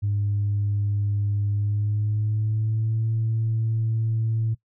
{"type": "tone with pitch glide", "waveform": "sine", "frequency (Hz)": [102.2, 112.1], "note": ["G#2", "A2"], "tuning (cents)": [-27, 33], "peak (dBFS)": -20, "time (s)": [0.02, 4.55], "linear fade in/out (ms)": 20, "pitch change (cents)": 160, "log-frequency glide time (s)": [1.5, 3.06], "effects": ["noise-tail reverb RT60 0.1 s tail -19 dB re dry", "tanh soft clip ceiling -17 dBFS"]}